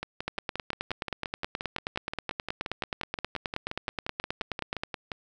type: two click trains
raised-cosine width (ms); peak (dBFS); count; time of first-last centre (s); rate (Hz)
0.3; -14 / -17; 44 / 30; 0.28-4.835 / 0.03-5.118; 9.44 / 5.7
effects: none